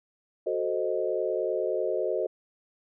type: chord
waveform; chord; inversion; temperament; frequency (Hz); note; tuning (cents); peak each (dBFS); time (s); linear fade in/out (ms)
sine; F# diminished seventh; none; equal; 370 / 440 / 523.3 / 622.3; F#4 / A4 / C5 / Eb5; 0 / 0 / 0 / 0; -31; 0.46-2.27; 10
effects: none